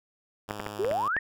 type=tone; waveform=5% pulse; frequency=104.1 Hz; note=G#2; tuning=5 cents sharp; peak=-26 dBFS; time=0.48-1.08 s; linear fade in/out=5 ms
type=clicks; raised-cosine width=0.5 ms; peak=-16 dBFS; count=6; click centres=0.509 / 0.6 / 0.665 / 0.847 / 0.913 / 1.166 s
type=exponential sweep; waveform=sine; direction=up; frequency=358.5 to 1905 Hz; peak=-25 dBFS; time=0.79-1.19 s; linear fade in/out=5 ms
effects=none